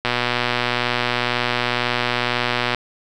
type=click train; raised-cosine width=0.3 ms; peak=-3 dBFS; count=330; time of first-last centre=0.05-2.747 s; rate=122 Hz; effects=none